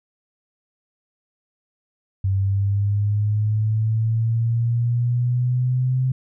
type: linear sweep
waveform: sine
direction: up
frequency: 96 to 130 Hz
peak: -17 dBFS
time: 2.24-6.12 s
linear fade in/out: 5 ms
effects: none